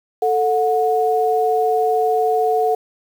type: tone pair together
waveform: sine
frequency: 442.1 / 728.7 Hz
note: A4 / F#5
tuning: +8 / -27 cents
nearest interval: major sixth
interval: 865 cents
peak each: -17 dBFS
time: 0.22-2.75 s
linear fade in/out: 5 ms
effects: 7-bit